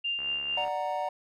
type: tone with tremolo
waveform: sine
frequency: 2794 Hz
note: F7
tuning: in tune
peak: -27 dBFS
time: 0.04-0.65 s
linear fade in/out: 10 ms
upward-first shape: sine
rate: 4.5 Hz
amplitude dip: 40%
type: click train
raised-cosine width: 0.5 ms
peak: -32 dBFS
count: 36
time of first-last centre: 0.19-0.68 s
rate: 71.5 Hz
type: chord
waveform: triangle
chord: D augmented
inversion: none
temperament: equal with one note detuned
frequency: 591.4 / 740 / 932.3 Hz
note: D5 / F#5 / A#5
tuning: +12 / 0 / 0 cents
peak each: -32 / -30 / -32 dBFS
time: 0.57-1.09 s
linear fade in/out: 5 ms
effects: none